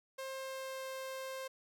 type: tone with pitch glide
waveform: sawtooth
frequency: 531 to 527.6 Hz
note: C5 to C5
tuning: +25 to +14 cents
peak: -37 dBFS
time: 0.18-1.48 s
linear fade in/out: 10 ms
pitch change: -11 cents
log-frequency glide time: 0.34-0.87 s
effects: none